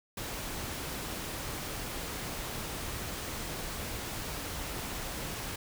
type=noise; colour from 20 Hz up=pink; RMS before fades=-38 dBFS; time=0.17-5.56 s; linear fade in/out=5 ms; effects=none